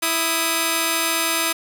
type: tone pair together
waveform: 5% pulse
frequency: 329.6 / 1244.4 Hz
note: E4 / D#6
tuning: 0 / 0 cents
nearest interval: octave + major seventh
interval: 2300 cents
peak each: -10 dBFS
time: 0.02-1.53 s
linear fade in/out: 10 ms
effects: none